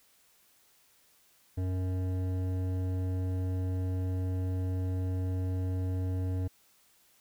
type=tone with hard clipping; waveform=sine; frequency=92.4 Hz; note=F#2; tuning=2 cents flat; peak=-31 dBFS; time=1.57-6.48 s; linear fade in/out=10 ms; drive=12 dB; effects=white hiss -65 dBFS RMS until 7.2 s